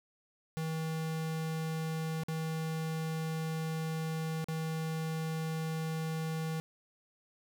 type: tone with dropouts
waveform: square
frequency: 160 Hz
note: D#3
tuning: 49 cents sharp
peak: -34 dBFS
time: 0.57-6.6 s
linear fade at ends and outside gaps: 0 ms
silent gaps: 2.235-2.284 / 4.443-4.485 s
effects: none